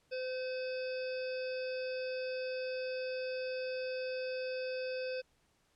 harmonic tone with a mistuned harmonic, 513 Hz, C5, 34 cents flat, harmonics 1 / 3 / 5 / 7 / 9 / 10, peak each -36 / -48 / -46 / -58 / -51 / -53 dBFS, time 0.11-5.22 s, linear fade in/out 20 ms, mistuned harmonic 7, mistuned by -18 cents, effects pink hiss -73 dBFS RMS until 5.75 s + low-pass 10000 Hz 12 dB/octave

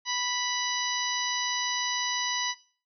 harmonic tone, 986 Hz, B5, 3 cents flat, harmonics 1 / 2 / 3 / 4 / 5 / 6, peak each -34 / -34 / -34 / -34 / -34 / -34 dBFS, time 0.05-2.55 s, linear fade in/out 50 ms, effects noise-tail reverb RT60 0.4 s tail -18 dB re dry

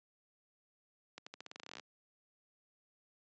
accelerating click train, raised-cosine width 0.2 ms, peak -29 dBFS, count 17, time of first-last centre 1.18-1.797 s, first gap 85 ms, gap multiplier 0.88, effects high-pass 200 Hz 12 dB/octave + resampled to 16000 Hz

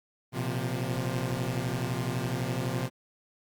sawtooth chord, Bb suspended second, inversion none, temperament equal with one note detuned, 118.92 / 130.81 / 174.61 Hz, Bb2 / C3 / F3, +35 / 0 / 0 cents, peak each -29 / -28 / -32 dBFS, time 0.32-2.9 s, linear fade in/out 50 ms, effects Opus 32 kbps

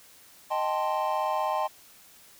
triangle chord, A half-diminished seventh, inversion second, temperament equal, 622.3 / 784 / 880 / 1046.5 Hz, Eb5 / G5 / A5 / C6, 0 / 0 / 0 / 0 cents, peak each -29 dBFS, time 0.5-1.68 s, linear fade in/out 20 ms, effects white hiss -54 dBFS RMS until 2.39 s

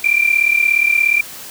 sine tone pair together, 2349 / 2386 Hz, D7 / D7, 0 / +27 cents, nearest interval unison, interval 27 cents, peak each -14 dBFS, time 0.04-1.21 s, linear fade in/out 5 ms, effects white hiss -33 dBFS RMS until 1.5 s

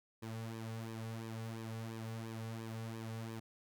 sawtooth tone with flanger, 112.7 Hz, A2, 42 cents sharp, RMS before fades -44 dBFS, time 0.22-3.4 s, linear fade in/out 10 ms, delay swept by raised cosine 1.4 to 3.2 ms, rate 2.9 Hz, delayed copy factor -0.7, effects none

